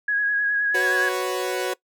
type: tone with vibrato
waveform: sine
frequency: 1661.2 Hz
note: G#6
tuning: in tune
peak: -19 dBFS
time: 0.08-1.09 s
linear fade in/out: 5 ms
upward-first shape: sine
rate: 9.6 Hz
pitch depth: 25 cents each way
type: chord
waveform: sawtooth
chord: F# suspended fourth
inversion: none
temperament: equal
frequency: 370 / 493.9 / 554.4 Hz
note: F#4 / B4 / C#5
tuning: 0 / 0 / 0 cents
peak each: -22 / -25 / -26 dBFS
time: 0.74-1.74 s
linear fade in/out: 10 ms
effects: noise-tail reverb RT60 0.1 s tail -21 dB re dry